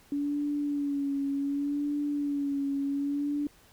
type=tone with vibrato; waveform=sine; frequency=284.7 Hz; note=C#4; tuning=46 cents sharp; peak=-27 dBFS; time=0.12-3.47 s; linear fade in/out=2 ms; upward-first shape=sine; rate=0.67 Hz; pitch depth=40 cents each way; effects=pink hiss -59 dBFS RMS until 3.72 s